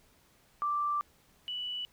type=tone pair in turn; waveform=sine; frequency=1174.7 / 2960 Hz; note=D6 / F#7; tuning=0 / 0 cents; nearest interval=octave + major third; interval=1600 cents; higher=second; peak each=-28 / -34 dBFS; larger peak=first; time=0.62-1.01 / 1.48-1.85 s; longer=first; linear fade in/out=0 ms; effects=pink hiss -65 dBFS RMS until 1.92 s